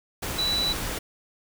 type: tone in noise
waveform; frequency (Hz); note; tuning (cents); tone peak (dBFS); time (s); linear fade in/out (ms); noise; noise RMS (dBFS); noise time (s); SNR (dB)
sine; 3951; B7; 0; -23; 0.38-0.73; 10; pink; -31; 0.22-0.99; +5
effects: none